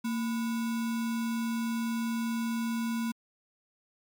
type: tone with sample-and-hold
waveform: sine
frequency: 229.6 Hz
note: A#3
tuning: 26 cents flat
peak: -28 dBFS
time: 0.04-3.12 s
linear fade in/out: 10 ms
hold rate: 1225 Hz
effects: MP3 96 kbps